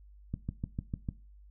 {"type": "click train", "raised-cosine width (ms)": 5, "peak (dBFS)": -21, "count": 6, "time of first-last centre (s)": [0.34, 1.089], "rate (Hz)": 6.68, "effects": ["noise-tail reverb RT60 0.3 s tail -17 dB re dry", "added 50 Hz sine -52 dBFS peak until 1.5 s"]}